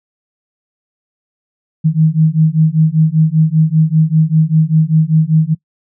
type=beating tone pair; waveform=sine; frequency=155.56 / 160.66 Hz; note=D#3 / E3; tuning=0 / -44 cents; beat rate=5.1 Hz; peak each=-11 dBFS; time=1.84-5.55 s; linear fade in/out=20 ms; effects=noise-tail reverb RT60 0.1 s tail -23 dB re dry